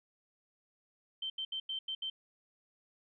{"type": "tone bursts at uneven times", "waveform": "sine", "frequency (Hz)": 3113, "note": "G7", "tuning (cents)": -13, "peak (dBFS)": -35, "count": 6, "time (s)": [[1.22, 1.3], [1.38, 1.45], [1.52, 1.6], [1.69, 1.79], [1.88, 1.95], [2.02, 2.1]], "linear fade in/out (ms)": 5, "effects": []}